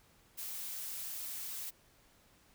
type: noise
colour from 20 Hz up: blue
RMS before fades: -42 dBFS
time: 0.37-1.71 s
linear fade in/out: 20 ms
effects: pink hiss -66 dBFS RMS until 2.54 s